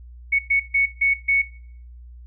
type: tone bursts at uneven times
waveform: sine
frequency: 2217 Hz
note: C#7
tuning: in tune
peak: -15 dBFS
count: 5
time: 0.32-0.39 / 0.5-0.6 / 0.74-0.86 / 1.01-1.14 / 1.28-1.42 s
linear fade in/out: 10 ms
effects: noise-tail reverb RT60 0.6 s tail -20 dB re dry + added 60 Hz sine -39 dBFS peak until 2.26 s

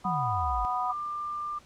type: chord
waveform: sine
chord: B major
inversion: second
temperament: just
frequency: 740.8 / 987.8 / 1234.7 Hz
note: F#5 / B5 / D#6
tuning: +2 / 0 / -14 cents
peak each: -31 dBFS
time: 0.04-0.93 s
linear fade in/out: 20 ms
type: exponential sweep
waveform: sine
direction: down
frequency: 196 to 49.32 Hz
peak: -31 dBFS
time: 0.05-0.65 s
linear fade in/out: 0 ms
type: tone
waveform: sine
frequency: 1192 Hz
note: D6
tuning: 25 cents sharp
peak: -31 dBFS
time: 0.89-1.59 s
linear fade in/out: 10 ms
effects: pink hiss -57 dBFS RMS until 1.65 s + low-pass 8000 Hz 12 dB/octave

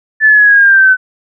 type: linear sweep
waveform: sine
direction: down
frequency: 1756 to 1505 Hz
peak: -3 dBFS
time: 0.2-0.97 s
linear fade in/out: 50 ms
effects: none

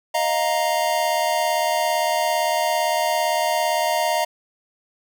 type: chord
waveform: square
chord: Eb suspended second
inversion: none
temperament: just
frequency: 622.3 / 700 / 933.4 Hz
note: Eb5 / F5 / Bb5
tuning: 0 / +4 / +2 cents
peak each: -24 dBFS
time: 0.14-4.25 s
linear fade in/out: 10 ms
effects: none

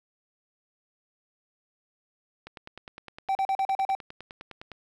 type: click train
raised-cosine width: 0.3 ms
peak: -25 dBFS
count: 23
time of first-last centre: 2.47-4.717 s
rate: 9.79 Hz
type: tone bursts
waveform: triangle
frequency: 775 Hz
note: G5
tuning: 20 cents flat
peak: -21 dBFS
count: 7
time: 3.29-3.951 s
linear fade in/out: 2 ms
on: 61 ms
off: 39 ms
effects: none

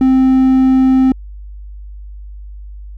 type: tone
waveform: triangle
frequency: 261.6 Hz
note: C4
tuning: in tune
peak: -5 dBFS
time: 0.01-1.12 s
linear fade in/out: 2 ms
effects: added 50 Hz sine -28 dBFS peak until 2.97 s

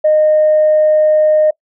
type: tone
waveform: sine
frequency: 615 Hz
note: D#5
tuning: 20 cents flat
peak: -6 dBFS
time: 0.04-1.51 s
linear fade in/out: 10 ms
effects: noise-tail reverb RT60 0.1 s tail -24 dB re dry + tanh soft clip ceiling -3 dBFS

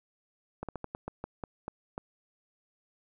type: slowing click train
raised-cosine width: 1 ms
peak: -22 dBFS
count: 10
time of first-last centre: 0.63-1.979 s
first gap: 57 ms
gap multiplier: 1.23
effects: none

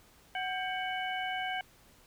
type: harmonic tone with a mistuned harmonic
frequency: 745 Hz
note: F#5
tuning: 12 cents sharp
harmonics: 1 / 2 / 3 / 4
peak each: -35 / -38 / -40 / -41 dBFS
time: 0.35-1.61 s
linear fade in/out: 2 ms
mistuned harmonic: 2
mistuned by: +110 cents
effects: pink hiss -61 dBFS RMS until 2.06 s

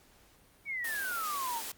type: exponential sweep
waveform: sine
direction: down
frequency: 2285 to 878 Hz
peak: -33 dBFS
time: 0.65-1.62 s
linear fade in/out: 50 ms
type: high-pass noise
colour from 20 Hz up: white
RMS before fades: -40 dBFS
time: 0.84-1.72 s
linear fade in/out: 5 ms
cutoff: 210 Hz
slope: 96 dB/octave
effects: pink hiss -62 dBFS RMS until 1.77 s + Opus 48 kbps

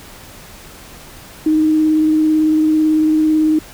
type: tone with vibrato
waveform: sine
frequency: 311.1 Hz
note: D#4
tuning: in tune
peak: -10 dBFS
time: 1.46-3.59 s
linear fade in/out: 5 ms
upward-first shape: sine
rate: 18 Hz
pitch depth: 13 cents each way
effects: pink hiss -38 dBFS RMS until 3.73 s

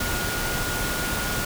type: tone in noise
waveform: sine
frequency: 1434 Hz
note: F6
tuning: 45 cents sharp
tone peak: -31 dBFS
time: 0-1.45 s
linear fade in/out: 5 ms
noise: pink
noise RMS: -27 dBFS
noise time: 0-1.45 s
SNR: -7 dB
effects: none

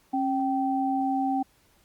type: tone pair together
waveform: sine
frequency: 271 / 775.6 Hz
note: C#4 / G5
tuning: -39 / -19 cents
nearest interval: octave + tritone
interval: 1820 cents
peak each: -26 dBFS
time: 0.13-1.43 s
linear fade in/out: 10 ms
effects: pink hiss -63 dBFS RMS until 1.84 s + Opus 48 kbps

